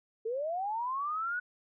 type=linear sweep; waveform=sine; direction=up; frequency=429.1 to 1487 Hz; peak=-31 dBFS; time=0.25-1.4 s; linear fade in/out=10 ms; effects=none